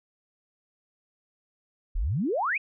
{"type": "exponential sweep", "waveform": "sine", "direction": "up", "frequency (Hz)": [32.7, 2654], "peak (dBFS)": -24, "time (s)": [1.95, 2.58], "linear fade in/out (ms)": 10, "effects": []}